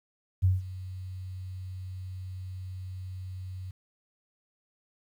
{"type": "tone with ADSR envelope", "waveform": "sine", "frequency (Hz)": 93, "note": "F#2", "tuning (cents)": 9, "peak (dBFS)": -18, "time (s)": [0.42, 3.71], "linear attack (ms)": 25, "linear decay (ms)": 170, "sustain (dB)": -18, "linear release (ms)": 5, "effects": ["10-bit"]}